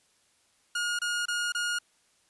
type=tone bursts; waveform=sawtooth; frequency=1431 Hz; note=F6; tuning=42 cents sharp; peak=-24 dBFS; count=4; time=0.75-1.788 s; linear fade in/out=5 ms; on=240 ms; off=26 ms; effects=white hiss -67 dBFS RMS until 2.29 s + resampled to 24000 Hz